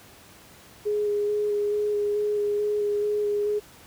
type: tone with vibrato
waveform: sine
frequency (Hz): 415.3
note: G#4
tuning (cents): 0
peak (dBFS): -22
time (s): 0.85-3.6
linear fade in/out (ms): 20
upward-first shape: square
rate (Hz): 2.3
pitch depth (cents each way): 11
effects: pink hiss -50 dBFS RMS until 3.86 s + high-pass 60 Hz 12 dB/octave